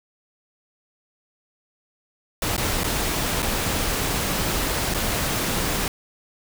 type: noise with dropouts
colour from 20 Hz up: pink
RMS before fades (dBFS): -24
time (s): 2.42-5.88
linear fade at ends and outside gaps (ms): 2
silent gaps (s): 2.566-2.578 / 2.835-2.842 / 3.422-3.427 / 4.94-4.945
effects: none